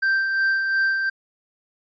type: tone with tremolo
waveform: triangle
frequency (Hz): 1568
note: G6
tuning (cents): 0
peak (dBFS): -15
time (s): 0.02-1.1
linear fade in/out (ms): 10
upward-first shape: sine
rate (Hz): 2.8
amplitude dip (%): 40
effects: resampled to 16000 Hz